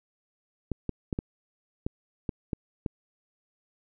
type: clicks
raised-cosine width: 3 ms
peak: -16 dBFS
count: 8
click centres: 0.717 / 0.893 / 1.128 / 1.189 / 1.865 / 2.292 / 2.532 / 2.862 s
effects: none